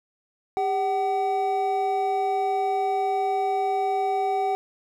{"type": "tone pair together", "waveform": "triangle", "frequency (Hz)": [400.4, 759], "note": ["G4", "F#5"], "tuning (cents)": [37, 44], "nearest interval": "major seventh", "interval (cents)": 1107, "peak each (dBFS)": [-25, -21], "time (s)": [0.57, 4.55], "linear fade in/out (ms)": 0, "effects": []}